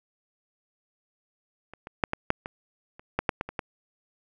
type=clicks; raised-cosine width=0.5 ms; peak=-28 / -24 / -6 / -12 / -6 / -19 / -30 / -9 / -7 / -13 / -21 / -14 dBFS; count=12; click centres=1.736 / 1.871 / 2.038 / 2.134 / 2.304 / 2.459 / 2.995 / 3.19 / 3.292 / 3.411 / 3.49 / 3.592 s; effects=none